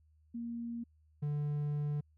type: tone pair in turn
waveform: sine / triangle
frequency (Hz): 234.4 / 147.11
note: A#3 / D3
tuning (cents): +10 / +3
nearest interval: minor sixth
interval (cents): 807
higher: first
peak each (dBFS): -37 / -30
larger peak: second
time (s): 0.34-0.84 / 1.22-2.01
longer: second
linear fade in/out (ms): 10
effects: added 77 Hz sine -64 dBFS peak until 2.17 s